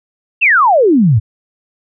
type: exponential sweep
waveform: sine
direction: down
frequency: 2813 to 96.9 Hz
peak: -6 dBFS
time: 0.41-1.2 s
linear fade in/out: 20 ms
effects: none